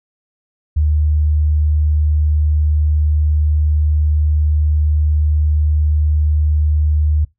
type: tone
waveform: sine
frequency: 75.7 Hz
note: D#2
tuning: 47 cents flat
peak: -11 dBFS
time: 0.76-7.25 s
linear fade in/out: 10 ms
effects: noise-tail reverb RT60 0.2 s tail -23 dB re dry